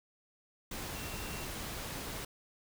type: tone in noise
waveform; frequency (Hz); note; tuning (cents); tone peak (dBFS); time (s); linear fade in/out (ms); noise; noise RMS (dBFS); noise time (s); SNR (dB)
sine; 2728; F7; -41; -50; 0.95-1.45; 5; pink; -41; 0.71-2.25; -12
effects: none